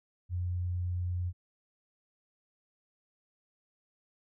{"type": "tone", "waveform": "sine", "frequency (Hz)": 89.1, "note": "F2", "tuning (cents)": 35, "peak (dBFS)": -30, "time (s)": [0.29, 1.33], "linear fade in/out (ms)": 50, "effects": []}